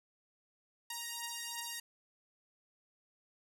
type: beating tone pair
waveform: 5% pulse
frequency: 936 / 938.9 Hz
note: A#5 / A#5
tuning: +7 / +12 cents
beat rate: 2.9 Hz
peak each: -32 / -30 dBFS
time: 0.9-1.8 s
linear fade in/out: 5 ms
effects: none